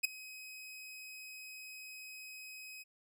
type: tone with ADSR envelope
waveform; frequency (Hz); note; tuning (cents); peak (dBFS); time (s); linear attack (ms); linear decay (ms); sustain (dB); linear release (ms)
sawtooth; 2531; D#7; +29; -22; 0.03-2.84; 17; 9; -22; 24
effects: none